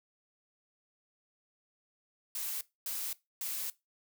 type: noise bursts at uneven times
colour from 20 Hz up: blue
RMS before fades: -37 dBFS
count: 3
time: 2.35-2.61 / 2.86-3.13 / 3.41-3.7 s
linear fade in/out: 2 ms
effects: noise-tail reverb RT60 0.2 s tail -19 dB re dry